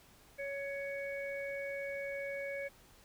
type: harmonic tone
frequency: 558 Hz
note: C#5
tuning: 11 cents sharp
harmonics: 1 / 3 / 4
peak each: -39 / -47 / -43 dBFS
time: 0.38-2.69 s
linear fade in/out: 20 ms
effects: pink hiss -62 dBFS RMS until 3.04 s